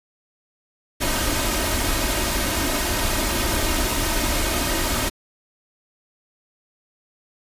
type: noise with comb filter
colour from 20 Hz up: pink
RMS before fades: -22 dBFS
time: 1-5.1 s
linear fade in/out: 20 ms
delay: 3.2 ms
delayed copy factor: +0.6
effects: resampled to 32000 Hz